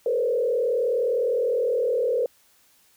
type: tone with frequency modulation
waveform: sine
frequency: 486.6 Hz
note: B4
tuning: 26 cents flat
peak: -20 dBFS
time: 0.06-2.26 s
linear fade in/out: 2 ms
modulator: 39.6 Hz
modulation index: 1.2
effects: white hiss -60 dBFS RMS until 2.96 s